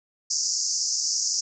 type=band-pass noise; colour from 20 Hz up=pink; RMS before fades=-26 dBFS; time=0.3-1.41 s; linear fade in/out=10 ms; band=4900 to 7000 Hz; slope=96 dB/octave; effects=none